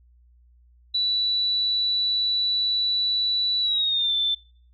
sine tone with pitch glide, 3951 to 3540 Hz, B7 to A7, 0 to +10 cents, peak -20 dBFS, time 0.94-4.35 s, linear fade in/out 10 ms, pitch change -190 cents, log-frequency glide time 3.61-4.13 s, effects noise-tail reverb RT60 0.5 s tail -23 dB re dry + added 60 Hz sine -53 dBFS peak until 4.73 s

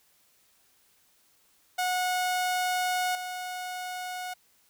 sawtooth tone with level steps, 730 Hz, F#5, 24 cents flat, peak -22 / -30 dBFS, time 1.78-4.34 s, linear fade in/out 10 ms, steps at 3.15 s, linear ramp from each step 2 ms, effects white hiss -65 dBFS RMS until 4.69 s

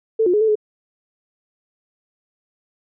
sine tone with pitch steps, 444.4 / 357.4 / 420.6 / 440.4 / 424.9 Hz, A4 / F4 / G#4 / A4 / G#4, +17 / +40 / +22 / +2 / +40 cents, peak -13 dBFS, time 0.19-0.555 s, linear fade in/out 10 ms, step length 73 ms, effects none

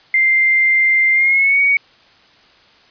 sine tone with pitch glide, 2093 to 2243 Hz, C7 to C#7, 0 to +20 cents, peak -10 dBFS, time 0.14-1.77 s, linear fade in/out 2 ms, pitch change +120 cents, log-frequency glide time 1.12-1.6 s, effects white hiss -49 dBFS RMS until 2.9 s + resampled to 11025 Hz

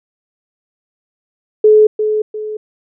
sine tone with echo, 428.2 Hz, A4, 47 cents flat, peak -4 dBFS, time 1.64-1.87 s, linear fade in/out 5 ms, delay 350 ms, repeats 2, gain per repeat -8 dB, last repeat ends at 2.57 s, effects none

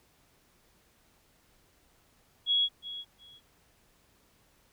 sine tone with echo, 3335 Hz, G#7, 7 cents sharp, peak -23 dBFS, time 2.46-2.69 s, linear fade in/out 50 ms, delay 360 ms, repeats 2, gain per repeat -14 dB, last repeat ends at 3.41 s, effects pink hiss -66 dBFS RMS until 4.72 s

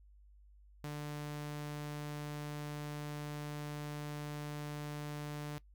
sawtooth tone, 148 Hz, D3, 14 cents sharp, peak -36 dBFS, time 0.84-5.58 s, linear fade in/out 0 ms, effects noise-tail reverb RT60 0.1 s tail -20 dB re dry + added 50 Hz sine -58 dBFS peak until 5.74 s

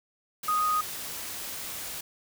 sine tone in noise, 1244.5 Hz, D#6, in tune, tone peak -23 dBFS, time 0.48-0.81 s, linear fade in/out 5 ms, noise white, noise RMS -37 dBFS, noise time 0.43-2.01 s, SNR +11 dB, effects none

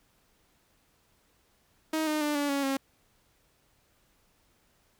sawtooth tone with pitch steps, 315.1 / 305.8 / 296.7 / 287.9 / 279.4 / 271.2 Hz, D#4 / D#4 / D4 / D4 / C#4 / C#4, +22 / -30 / +18 / -34 / +14 / -38 cents, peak -23 dBFS, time 1.93-2.77 s, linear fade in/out 5 ms, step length 140 ms, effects pink hiss -68 dBFS RMS until 4.99 s

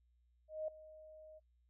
sine tone with ADSR envelope, 623 Hz, D#5, 2 cents sharp, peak -36 dBFS, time 0.48-1.4 s, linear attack 200 ms, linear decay 4 ms, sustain -18 dB, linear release 26 ms, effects noise-tail reverb RT60 0.1 s tail -22 dB re dry + added 60 Hz sine -70 dBFS peak until 1.69 s

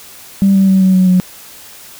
sine tone with pitch steps, 196 / 193.3 / 190.64 / 188.02 / 185.43 / 182.87 Hz, G3 / G3 / G3 / F#3 / F#3 / F#3, 0 / -24 / -48 / +28 / +4 / -20 cents, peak -5 dBFS, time 0.42-1.2 s, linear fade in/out 0 ms, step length 130 ms, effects tanh soft clip ceiling -2 dBFS + white hiss -36 dBFS RMS until 1.99 s

